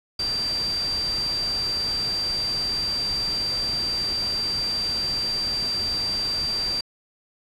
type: tone in noise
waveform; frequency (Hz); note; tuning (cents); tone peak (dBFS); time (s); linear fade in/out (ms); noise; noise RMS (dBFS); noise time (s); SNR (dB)
sine; 4700; D8; +1; -23; 0.19-6.81; 5; pink; -35; 0.19-6.81; +9
effects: low-pass 10000 Hz 12 dB/octave

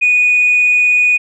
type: tone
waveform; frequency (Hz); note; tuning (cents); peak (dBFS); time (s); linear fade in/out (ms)
sine; 2471; D#7; -13; -7; 0.01-1.18; 20
effects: tanh soft clip ceiling -4 dBFS

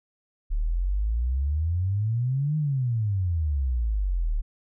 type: exponential two-way sweep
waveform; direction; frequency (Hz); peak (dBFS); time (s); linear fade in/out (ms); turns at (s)
sine; up then down; 35.72 to 155.9 to 35.72; -22; 0.5-4.42; 20; 2.57
effects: none

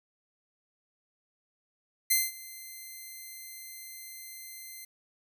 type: tone with ADSR envelope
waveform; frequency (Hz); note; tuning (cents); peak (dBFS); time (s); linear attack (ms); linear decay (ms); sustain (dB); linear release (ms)
5% pulse; 2072; C7; -17; -11; 2.1-4.85; 12; 200; -22; 6
effects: none

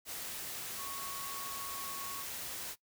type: tone in noise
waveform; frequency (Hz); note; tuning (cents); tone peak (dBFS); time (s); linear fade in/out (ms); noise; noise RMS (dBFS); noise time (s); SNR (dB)
sine; 1108.7; C#6; 0; -44; 0.76-2.25; 50; white; -42; 0.05-2.76; -5
effects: noise-tail reverb RT60 0.1 s tail -19 dB re dry

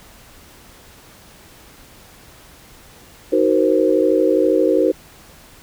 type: chord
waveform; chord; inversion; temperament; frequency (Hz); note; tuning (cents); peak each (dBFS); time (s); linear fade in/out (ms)
sine; C half-diminished seventh; first; just; 314 / 376.7 / 470.9 / 523.3; Eb4 / Gb4 / Bb4 / C5; +16 / +31 / +18 / 0; -18; 3.32-4.92; 10
effects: pink hiss -45 dBFS RMS until 5.62 s

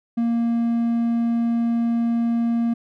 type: tone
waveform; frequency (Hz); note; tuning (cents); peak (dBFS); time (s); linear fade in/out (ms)
triangle; 233.1; A#3; 0; -16; 0.17-2.74; 10
effects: none

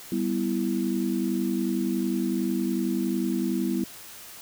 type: chord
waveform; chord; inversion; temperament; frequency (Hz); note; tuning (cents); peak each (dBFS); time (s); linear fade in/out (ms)
sine; E minor; first; equal; 196 / 246.9 / 329.6; G3 / B3 / E4; 0 / 0 / 0; -28; 0.12-3.84; 2
effects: white hiss -44 dBFS RMS until 4.41 s

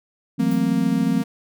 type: chord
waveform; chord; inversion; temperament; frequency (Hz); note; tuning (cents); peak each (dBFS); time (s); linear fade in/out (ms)
sine; F# half-diminished seventh; third; equal; 164.81 / 185 / 220 / 261.6; E3 / F#3 / A3 / C4; 0 / 0 / 0 / 0; -25 / -23 / -23 / -21; 0.38-1.23; 20
type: tone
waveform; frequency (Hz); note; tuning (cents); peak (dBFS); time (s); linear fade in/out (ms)
sawtooth; 233.1; A#3; 0; -25; 0.39-1.24; 10
type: noise with exponential decay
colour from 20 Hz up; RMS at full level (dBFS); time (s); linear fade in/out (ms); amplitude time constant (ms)
violet; -35; 0.51-0.69; 5; 39
effects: none

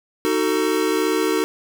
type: chord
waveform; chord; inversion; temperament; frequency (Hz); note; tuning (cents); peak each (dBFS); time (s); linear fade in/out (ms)
square; D# diminished; none; just; 311.1 / 373.4 / 448; D#4 / F#4 / A4; 0 / +16 / +31; -23; 0.25-1.44; 0
effects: none

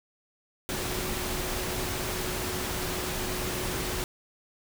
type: tone in noise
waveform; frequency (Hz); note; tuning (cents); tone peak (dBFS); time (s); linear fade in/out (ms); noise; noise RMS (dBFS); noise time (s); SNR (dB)
sine; 365.8; F#4; -20; -38; 0.69-4.04; 0; pink; -32; 0.69-4.04; -9
effects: none

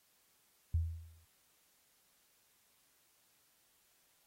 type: tone with exponential decay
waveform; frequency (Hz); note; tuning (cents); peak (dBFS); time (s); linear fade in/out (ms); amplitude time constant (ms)
sine; 82.41; E2; 0; -27; 0.74-1.25; 5; 110
effects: white hiss -72 dBFS RMS until 4.26 s + AAC 48 kbps

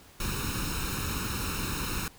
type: noise with comb filter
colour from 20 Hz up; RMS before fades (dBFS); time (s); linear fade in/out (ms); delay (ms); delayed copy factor
pink; -32; 0.2-2.08; 2; 0.75; +0.8
effects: pink hiss -54 dBFS RMS until 2.18 s

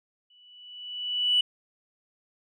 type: tone with exponential growth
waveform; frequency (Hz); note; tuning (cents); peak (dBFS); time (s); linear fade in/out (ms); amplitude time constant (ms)
sine; 2960; F#7; 0; -17; 0.3-1.41; 5; 240
effects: tanh soft clip ceiling -13 dBFS

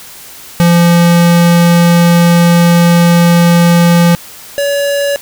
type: tone pair in turn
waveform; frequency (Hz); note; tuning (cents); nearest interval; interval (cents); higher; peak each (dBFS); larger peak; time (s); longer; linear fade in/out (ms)
square; 171.7 / 566.6; F3 / C#5; -29 / +38; octave + major sixth; 2067; second; -5 / -11; first; 0.6-4.15 / 4.58-5.16; first; 0
effects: white hiss -32 dBFS RMS until 5.21 s

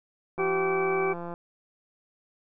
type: click train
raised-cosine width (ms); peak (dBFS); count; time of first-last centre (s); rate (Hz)
1; -24; 166; 0.38-1.339; 172
type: harmonic tone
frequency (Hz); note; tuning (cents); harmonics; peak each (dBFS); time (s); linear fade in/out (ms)
384.4; G4; -34; 1 / 2 / 3 / 4 / 6; -25 / -33 / -33 / -39 / -33; 0.38-1.14; 20
effects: none

